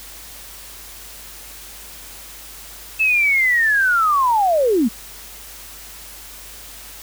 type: linear sweep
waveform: sine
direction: down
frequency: 2637 to 201.3 Hz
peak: -13 dBFS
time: 2.99-4.89 s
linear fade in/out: 20 ms
effects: added 50 Hz sine -45 dBFS peak until 7.02 s + white hiss -38 dBFS RMS until 7.02 s